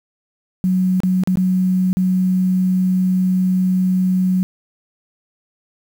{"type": "tone with dropouts", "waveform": "sine", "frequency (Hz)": 185, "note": "F#3", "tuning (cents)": 0, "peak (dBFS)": -13, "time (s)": [0.64, 4.43], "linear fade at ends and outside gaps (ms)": 0, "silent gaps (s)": [[1.003, 1.034], [1.236, 1.274], [1.356, 1.372], [1.93, 1.97]], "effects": ["7-bit"]}